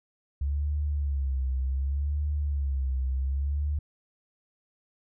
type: tone with vibrato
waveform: sine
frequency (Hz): 69.3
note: C#2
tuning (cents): 0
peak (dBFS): -25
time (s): 0.41-3.79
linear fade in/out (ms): 5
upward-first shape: sine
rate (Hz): 0.67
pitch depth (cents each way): 110
effects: none